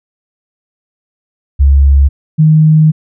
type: tone pair in turn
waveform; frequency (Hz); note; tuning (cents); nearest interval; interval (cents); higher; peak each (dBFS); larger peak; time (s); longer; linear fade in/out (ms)
sine; 69.4 / 155.8; C#2 / D#3; +3 / +3; octave + major second; 1400; second; -3; neither; 1.59-2.09 / 2.38-2.92; second; 20
effects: none